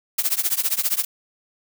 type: noise with tremolo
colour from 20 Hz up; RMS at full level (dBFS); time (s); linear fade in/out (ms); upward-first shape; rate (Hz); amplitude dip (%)
blue; -18; 0.18-1.05; 5; triangle; 15; 100
effects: none